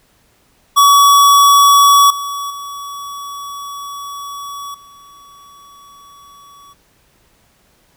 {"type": "tone with level steps", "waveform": "square", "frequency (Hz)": 1133, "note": "C#6", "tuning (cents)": 37, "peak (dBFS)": [-6, -21, -26, -40], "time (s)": [0.76, 6.74], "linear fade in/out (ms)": 20, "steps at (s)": [2.1, 2.5, 4.74], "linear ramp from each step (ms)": 5, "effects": ["pink hiss -55 dBFS RMS until 7.96 s"]}